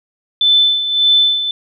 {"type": "tone with tremolo", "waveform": "sine", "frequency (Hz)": 3520, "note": "A7", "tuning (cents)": 0, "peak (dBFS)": -7, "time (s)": [0.41, 1.51], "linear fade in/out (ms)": 2, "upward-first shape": "sine", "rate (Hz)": 1.7, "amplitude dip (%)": 65, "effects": []}